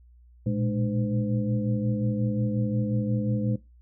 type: tone cluster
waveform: sine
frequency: 115.6 / 121.2 / 209 / 300.1 / 510 Hz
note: A#2 / B2 / G#3 / D4 / C5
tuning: -14 / -32 / +11 / +38 / -44 cents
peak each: -28 / -32 / -27 / -34 / -36 dBFS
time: 0.46-3.56 s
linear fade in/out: 5 ms
effects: noise-tail reverb RT60 0.2 s tail -18 dB re dry + added 60 Hz sine -51 dBFS peak until 3.81 s